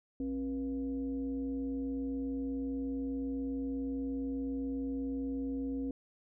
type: tone with frequency modulation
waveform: sine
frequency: 269.2 Hz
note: C4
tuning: 49 cents sharp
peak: -33 dBFS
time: 0.2-5.91 s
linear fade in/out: 2 ms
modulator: 212 Hz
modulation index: 0.54
effects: none